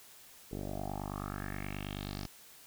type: tone with low-pass filter sweep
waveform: 10% pulse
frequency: 49.38 Hz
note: G1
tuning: 13 cents sharp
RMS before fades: -40 dBFS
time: 0.51-2.27 s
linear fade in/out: 10 ms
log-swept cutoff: 450 to 5400 Hz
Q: 4.4
effects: white hiss -56 dBFS RMS until 2.66 s